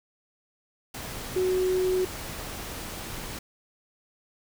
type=tone in noise; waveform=sine; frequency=370 Hz; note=F#4; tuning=in tune; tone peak=-22 dBFS; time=1.36-2.05 s; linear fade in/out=5 ms; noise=pink; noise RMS=-37 dBFS; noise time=0.94-3.39 s; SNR=+12 dB; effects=none

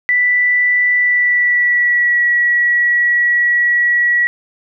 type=tone with pitch glide; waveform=sine; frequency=1975.5 to 1928.2 Hz; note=B6 to B6; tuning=0 to -42 cents; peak=-10 dBFS; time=0.09-4.27 s; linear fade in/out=0 ms; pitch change=-42 cents; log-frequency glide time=0.95-2.24 s; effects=none

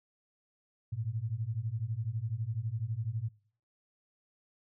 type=beating tone pair; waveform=sine; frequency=105.5 / 117.5 Hz; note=G#2 / A#2; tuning=+28 / +14 cents; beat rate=12 Hz; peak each=-36 / -35 dBFS; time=0.92-3.29 s; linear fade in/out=10 ms; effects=noise-tail reverb RT60 0.5 s tail -22 dB re dry

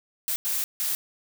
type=noise bursts at uneven times; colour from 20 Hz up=blue; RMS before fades=-27 dBFS; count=3; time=0.28-0.36 / 0.45-0.64 / 0.8-0.95 s; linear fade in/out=0 ms; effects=none

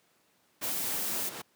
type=noise with tremolo; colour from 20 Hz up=pink; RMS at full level=-38 dBFS; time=0.61-1.42 s; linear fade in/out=10 ms; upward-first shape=triangle; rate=4 Hz; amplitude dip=40%
type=noise; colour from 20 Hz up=blue; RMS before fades=-33 dBFS; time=0.62-1.3 s; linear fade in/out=20 ms
effects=pink hiss -68 dBFS RMS until 1.55 s + high-pass 200 Hz 12 dB/octave

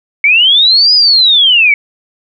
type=linear two-way sweep; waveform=sine; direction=up then down; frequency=2201 to 5020 to 2201 Hz; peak=-4 dBFS; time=0.24-1.74 s; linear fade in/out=2 ms; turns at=0.94 s; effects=none

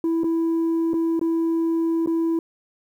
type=tone with dropouts; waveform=sine; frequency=329.8 Hz; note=E4; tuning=1 cent sharp; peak=-16 dBFS; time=0.04-2.39 s; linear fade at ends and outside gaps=2 ms; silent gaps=0.235-0.242 / 0.934-0.94 / 1.194-1.213 / 2.061-2.073 s; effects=tanh soft clip ceiling -18 dBFS + 9-bit

